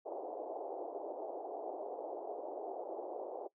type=band-pass noise; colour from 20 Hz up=white; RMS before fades=-43 dBFS; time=0.05-3.48 s; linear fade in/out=20 ms; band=340 to 780 Hz; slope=48 dB/octave; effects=noise-tail reverb RT60 0.1 s tail -19 dB re dry